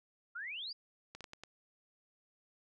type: exponential sweep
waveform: sine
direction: up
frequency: 1348 to 4978 Hz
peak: -40 dBFS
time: 0.35-0.73 s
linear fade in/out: 10 ms
type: clicks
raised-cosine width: 0.2 ms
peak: -30 dBFS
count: 5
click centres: 1.15 / 1.207 / 1.242 / 1.334 / 1.436 s
effects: none